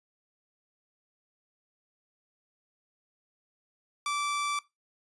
sawtooth tone, 1164 Hz, D6, 16 cents flat, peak -25 dBFS, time 4.06-4.59 s, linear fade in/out 2 ms, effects noise-tail reverb RT60 0.2 s tail -19 dB re dry + resampled to 24000 Hz

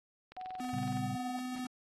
click train, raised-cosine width 0.3 ms, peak -34 dBFS, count 15, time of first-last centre 0.32-0.971 s, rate 21.5 Hz
sine tone with vibrato, 740 Hz, F#5, in tune, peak -40 dBFS, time 0.37-1.39 s, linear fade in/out 0 ms, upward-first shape triangle, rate 2 Hz, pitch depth 13 cents each way
square tone, 252.5 Hz, B3, 39 cents sharp, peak -38 dBFS, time 0.6-1.67 s, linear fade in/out 5 ms
sine chord, G diminished, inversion first, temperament equal, 116.54 / 138.59 / 196 Hz, Bb2 / Db3 / G3, 0 / 0 / 0 cents, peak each -39 / -39 / -40 dBFS, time 0.73-1.16 s, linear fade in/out 5 ms
effects AAC 32 kbps

